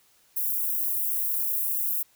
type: high-pass noise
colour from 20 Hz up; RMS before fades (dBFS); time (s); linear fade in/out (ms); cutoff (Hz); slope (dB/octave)
white; -27; 0.36-2.03; 10; 12000; 24
effects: white hiss -62 dBFS RMS until 2.15 s